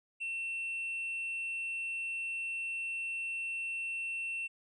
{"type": "tone", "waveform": "triangle", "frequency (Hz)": 2700, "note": "E7", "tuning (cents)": 41, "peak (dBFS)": -33, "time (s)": [0.2, 4.48], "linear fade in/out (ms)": 20, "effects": ["resampled to 24000 Hz"]}